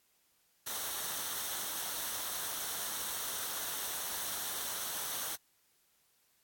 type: noise with comb filter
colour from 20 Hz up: white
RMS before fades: -38 dBFS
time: 0.66-5.36 s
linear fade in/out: 10 ms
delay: 0.41 ms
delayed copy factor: -0.5
effects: white hiss -72 dBFS RMS until 6.43 s + AAC 64 kbps